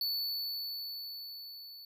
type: tone with level ramp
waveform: square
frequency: 4464 Hz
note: C#8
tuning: 11 cents sharp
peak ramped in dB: -31 to -48 dBFS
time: 0.01-1.85 s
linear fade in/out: 2 ms
effects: none